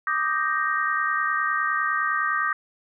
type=chord; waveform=sine; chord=Eb major seventh; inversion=third; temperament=equal; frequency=1174.7 / 1244.5 / 1568 / 1864.7 Hz; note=D6 / Eb6 / G6 / Bb6; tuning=0 / 0 / 0 / 0 cents; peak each=-27 dBFS; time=0.07-2.53 s; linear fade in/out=2 ms; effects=none